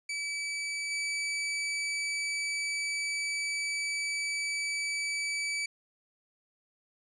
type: tone with level steps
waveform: sawtooth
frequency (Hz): 2300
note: D7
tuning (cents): -37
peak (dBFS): -29 / -27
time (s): 0.09-5.66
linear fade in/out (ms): 5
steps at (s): 0.9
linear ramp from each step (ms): 20
effects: resampled to 22050 Hz